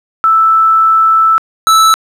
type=tone pair in turn; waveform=sine / square; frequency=1318.5 / 1313.7 Hz; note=E6 / E6; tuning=0 / -6 cents; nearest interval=unison; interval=6 cents; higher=first; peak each=-5 dBFS; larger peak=neither; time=0.24-1.38 / 1.67-1.94 s; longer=first; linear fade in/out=0 ms; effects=low-pass 12000 Hz 12 dB/octave + 7-bit